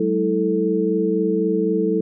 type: tone cluster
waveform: sine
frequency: 188.4 / 212.3 / 324.7 / 439.6 Hz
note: F#3 / G#3 / E4 / A4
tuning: +32 / +38 / -26 / -2 cents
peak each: -23 / -27 / -22 / -20 dBFS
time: 0-2.01 s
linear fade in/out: 5 ms
effects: none